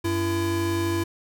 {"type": "tone pair together", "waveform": "square", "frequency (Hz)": [94.87, 336.6], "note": ["F#2", "E4"], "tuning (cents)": [44, 36], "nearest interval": "octave + minor seventh", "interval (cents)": 2192, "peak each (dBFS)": [-28, -25], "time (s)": [0.04, 1.04], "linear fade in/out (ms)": 10, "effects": []}